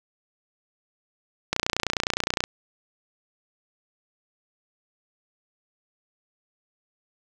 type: click train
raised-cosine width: 0.2 ms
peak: -5 dBFS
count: 28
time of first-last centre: 1.53-2.439 s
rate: 29.7 Hz
effects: none